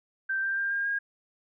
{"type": "tone with pitch steps", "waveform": "sine", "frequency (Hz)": [1564, 1579.4, 1595, 1610.8, 1626.7], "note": ["G6", "G6", "G6", "G6", "G#6"], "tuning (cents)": [-4, 13, 30, 47, -36], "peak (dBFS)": -26, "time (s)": [0.29, 0.99], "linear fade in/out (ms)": 10, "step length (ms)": 140, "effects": []}